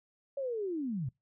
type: linear sweep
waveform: sine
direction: down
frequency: 567 to 115.9 Hz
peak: -32 dBFS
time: 0.37-1.09 s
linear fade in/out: 5 ms
effects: noise-tail reverb RT60 0.2 s tail -25 dB re dry